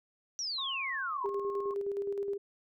sine exponential sweep, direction down, 5920 to 932.3 Hz, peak -33 dBFS, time 0.39-1.26 s, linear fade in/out 0 ms
sine tone, 1081 Hz, C#6, 44 cents flat, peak -39 dBFS, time 0.58-1.74 s, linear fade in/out 5 ms
sine tone with tremolo, 400.8 Hz, G4, 38 cents sharp, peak -30 dBFS, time 1.24-2.38 s, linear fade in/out 10 ms, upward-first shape square, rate 9.6 Hz, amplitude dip 40%
effects none

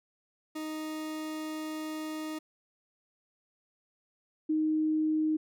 40% pulse / sine tone pair in turn, 311.1 / 311.1 Hz, D#4 / D#4, 0 / 0 cents, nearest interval unison, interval 0 cents, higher neither, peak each -34 / -25 dBFS, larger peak second, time 0.55-2.39 / 4.49-5.37 s, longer first, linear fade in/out 10 ms, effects none

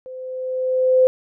sine tone with level ramp, 514 Hz, C5, 31 cents flat, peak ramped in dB -32 to -9 dBFS, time 0.06-1.07 s, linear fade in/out 0 ms, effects none

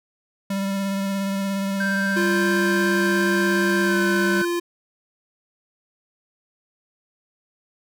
square tone with vibrato, 196.1 Hz, G3, 1 cent sharp, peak -23 dBFS, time 0.5-4.42 s, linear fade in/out 5 ms, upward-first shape sine, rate 17 Hz, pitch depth 17 cents each way
triangle tone with pitch glide, 1568 to 1519 Hz, G6 to F#6, 0 to +45 cents, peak -21 dBFS, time 1.8-4.45 s, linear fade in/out 5 ms, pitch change -55 cents, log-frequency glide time 3.84-3.97 s
square tone, 346.1 Hz, F4, 16 cents flat, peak -22 dBFS, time 2.16-4.6 s, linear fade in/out 10 ms
effects none

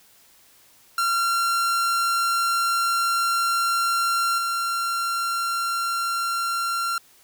45% pulse tone with level steps, 1373 Hz, F6, 30 cents flat, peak -20 / -23 dBFS, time 0.98-6.98 s, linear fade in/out 2 ms, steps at 4.38 s, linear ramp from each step 2 ms, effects white hiss -55 dBFS RMS until 7.23 s

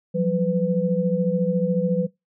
sine tone cluster, 173.7 / 187.7 / 499.9 Hz, F3 / F#3 / B4, -9 / +25 / +21 cents, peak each -23 dBFS, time 0.14-2.07 s, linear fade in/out 20 ms, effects noise-tail reverb RT60 0.2 s tail -22 dB re dry

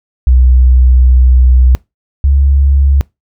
sine tone pair in turn, 63 / 69.12 Hz, B1 / C#2, +35 / -4 cents, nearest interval major second, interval 161 cents, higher second, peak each -3 / -5 dBFS, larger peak first, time 0.27-1.75 / 2.24-3.01 s, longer first, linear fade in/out 0 ms, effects noise-tail reverb RT60 0.2 s tail -23 dB re dry

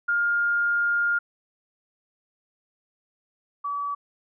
sine tone pair in turn, 1411 / 1144.8 Hz, F6 / D6, +17 / -45 cents, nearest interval major third, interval 362 cents, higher first, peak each -20 / -26 dBFS, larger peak first, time 0.08-1.19 / 3.64-3.95 s, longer first, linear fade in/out 10 ms, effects none

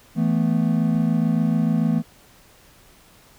triangle chord, E suspended fourth, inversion none, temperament equal, 164.81 / 220 / 246.9 Hz, E3 / A3 / B3, 0 / 0 / 0 cents, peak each -19 / -19 / -22 dBFS, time 0.15-2.03 s, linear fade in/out 50 ms, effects pink hiss -52 dBFS RMS until 3.38 s

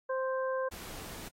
harmonic tone, 523.3 Hz, C5, in tune, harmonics 1 / 2 / 3, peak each -31 / -37 / -41 dBFS, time 0.09-0.69 s, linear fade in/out 10 ms
pink noise, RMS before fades -45 dBFS, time 0.71-1.29 s, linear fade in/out 10 ms
effects AAC 48 kbps

